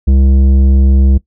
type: tone with tanh clipping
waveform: sine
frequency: 67 Hz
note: C2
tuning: 42 cents sharp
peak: -7 dBFS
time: 0.07-1.18 s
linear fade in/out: 10 ms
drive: 11 dB
effects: noise-tail reverb RT60 0.1 s tail -19 dB re dry